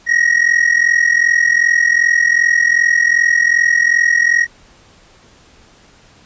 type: ring-modulated tone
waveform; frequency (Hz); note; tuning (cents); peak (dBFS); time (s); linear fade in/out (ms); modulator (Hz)
triangle; 1889; A#6; +22; -5; 0.06-4.47; 50; 21.3
effects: pink hiss -47 dBFS RMS until 6.25 s + resampled to 16000 Hz